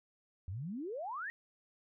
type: exponential sweep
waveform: sine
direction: up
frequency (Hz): 83.5 to 1919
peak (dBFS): -38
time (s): 0.48-1.3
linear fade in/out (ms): 0
effects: none